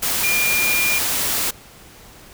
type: tone in noise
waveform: sine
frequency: 2406 Hz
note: D7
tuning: 41 cents sharp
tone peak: -18 dBFS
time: 0.23-0.99 s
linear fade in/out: 10 ms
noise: white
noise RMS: -21 dBFS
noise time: 0.02-1.51 s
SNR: 0 dB
effects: pink hiss -44 dBFS RMS until 2.33 s